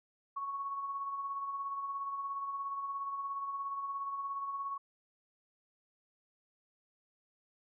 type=tone with tremolo; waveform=sine; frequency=1108.7 Hz; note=C#6; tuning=in tune; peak=-34 dBFS; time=0.36-4.78 s; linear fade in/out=10 ms; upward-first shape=sine; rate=17 Hz; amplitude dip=40%; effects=none